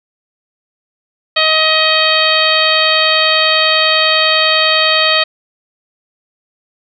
harmonic tone, 630 Hz, D#5, 21 cents sharp, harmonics 1 / 2 / 3 / 4 / 5 / 6 / 7, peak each -17 / -17 / -17 / -17 / -17 / -17 / -17 dBFS, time 1.36-5.24 s, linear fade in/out 10 ms, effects none

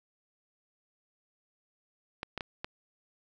clicks, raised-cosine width 0.3 ms, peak -19 dBFS, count 4, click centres 2.231 / 2.377 / 2.408 / 2.645 s, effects none

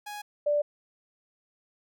sawtooth / sine tone pair in turn, 830.6 / 587.3 Hz, G#5 / D5, 0 / 0 cents, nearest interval tritone, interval 600 cents, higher first, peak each -33 / -22 dBFS, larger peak second, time 0.06-0.22 / 0.46-0.62 s, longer neither, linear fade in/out 10 ms, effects none

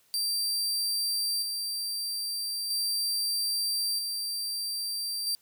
sawtooth tone with tremolo, 4699 Hz, D8, in tune, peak -24 dBFS, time 0.14-5.35 s, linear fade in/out 0 ms, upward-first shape square, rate 0.39 Hz, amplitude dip 35%, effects white hiss -65 dBFS RMS until 5.41 s

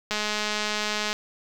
click train, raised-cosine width 0.2 ms, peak -10 dBFS, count 216, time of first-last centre 0.11-1.129 s, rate 211 Hz, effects 7-bit

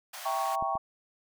pink high-pass noise, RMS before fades -42 dBFS, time 0.13-0.56 s, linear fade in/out 10 ms, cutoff 610 Hz, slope 96 dB/octave
sine chord, E diminished seventh, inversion none, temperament equal, 659.3 / 784 / 932.3 / 1108.7 Hz, E5 / G5 / Bb5 / Db6, 0 / 0 / 0 / 0 cents, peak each -35 / -31 / -37 / -32 dBFS, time 0.25-0.78 s, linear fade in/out 10 ms
clicks, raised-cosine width 3 ms, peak -29 dBFS, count 2, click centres 0.625 / 0.754 s
effects none

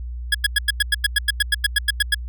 25% pulse tone bursts, 1669 Hz, G#6, 8 cents sharp, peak -10 dBFS, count 16, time 0.32-2.146 s, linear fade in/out 5 ms, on 26 ms, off 94 ms, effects added 60 Hz sine -27 dBFS peak until 2.28 s

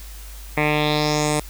10% pulse tone with low-pass filter sweep, 150.4 Hz, D3, 42 cents sharp, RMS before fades -20 dBFS, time 0.57-1.4 s, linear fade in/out 5 ms, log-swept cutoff 2100 to 9400 Hz, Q 3.5, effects added 50 Hz sine -35 dBFS peak until 1.49 s + white hiss -43 dBFS RMS until 1.49 s

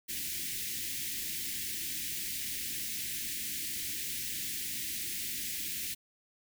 white band-stop noise, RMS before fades -37 dBFS, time 0.08-5.95 s, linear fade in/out 20 ms, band 360 to 1800 Hz, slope 48 dB/octave, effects none

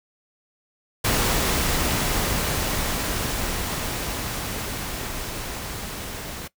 pink noise with level ramp, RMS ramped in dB -21 to -34 dBFS, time 1.04-6.48 s, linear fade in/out 10 ms, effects noise-tail reverb RT60 0.1 s tail -19 dB re dry

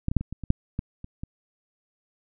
clicks, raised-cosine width 5 ms, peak -12 / -16 / -6 / -19 / -21 / -22 / -6 / -15 / -25 / -21 dBFS, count 10, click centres 0.084 / 0.115 / 0.167 / 0.21 / 0.326 / 0.437 / 0.504 / 0.791 / 1.044 / 1.235 s, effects none

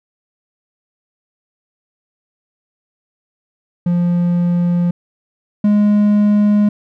triangle tone pair in turn, 174.61 / 207.6 Hz, F3 / G#3, 0 / 0 cents, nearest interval minor third, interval 300 cents, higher second, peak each -10 / -7 dBFS, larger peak second, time 3.86-4.91 / 5.64-6.69 s, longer neither, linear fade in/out 5 ms, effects none

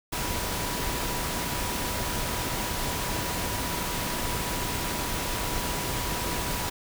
sine tone in noise, 973 Hz, B5, 26 cents flat, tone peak -38 dBFS, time 0.12-6.7 s, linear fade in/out 10 ms, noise pink, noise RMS -30 dBFS, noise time 0.12-6.7 s, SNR -11 dB, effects none

